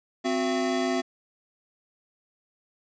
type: tone cluster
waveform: square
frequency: 259.9 / 366.2 / 675 Hz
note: C4 / F#4 / E5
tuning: -11 / -18 / +41 cents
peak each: -28 / -30 / -30 dBFS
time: 0.24-1.02 s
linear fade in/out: 20 ms
effects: resampled to 16000 Hz